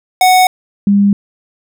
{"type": "tone pair in turn", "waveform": ["square", "sine"], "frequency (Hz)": [740, 201.2], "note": ["F#5", "G3"], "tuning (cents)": [0, 45], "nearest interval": "octave + major seventh", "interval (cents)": 2255, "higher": "first", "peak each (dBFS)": -6, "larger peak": "neither", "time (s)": [[0.21, 0.47], [0.87, 1.13]], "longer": "neither", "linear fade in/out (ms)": 2, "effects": []}